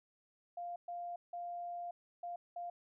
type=tone bursts at uneven times; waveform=sine; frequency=698.5 Hz; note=F5; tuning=in tune; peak=-40 dBFS; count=5; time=0.57-0.76 / 0.88-1.16 / 1.33-1.91 / 2.23-2.36 / 2.56-2.7 s; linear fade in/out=5 ms; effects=none